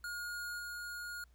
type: tone with level steps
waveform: square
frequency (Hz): 1432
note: F6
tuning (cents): +43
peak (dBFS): -40 / -42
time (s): 0.04-1.24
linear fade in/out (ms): 2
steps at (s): 0.58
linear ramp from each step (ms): 20
effects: added 60 Hz sine -61 dBFS peak until 1.34 s + pink hiss -75 dBFS RMS until 1.34 s